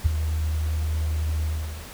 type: tone with ADSR envelope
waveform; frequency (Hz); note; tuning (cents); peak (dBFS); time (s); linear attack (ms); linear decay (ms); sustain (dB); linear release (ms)
sine; 77.78; D#2; 0; -12; 0.04-1.87; 22; 13; -10; 420
effects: pink hiss -41 dBFS RMS until 1.93 s